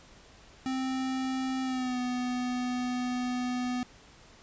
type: tone with pitch glide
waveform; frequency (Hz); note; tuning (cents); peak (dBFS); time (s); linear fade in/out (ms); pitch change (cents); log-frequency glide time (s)
square; 261.6 to 248.6; C4 to B3; 0 to +12; -30; 0.66-3.83; 0; -88; 1.63-1.99
effects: pink hiss -55 dBFS RMS until 4.42 s + resampled to 16000 Hz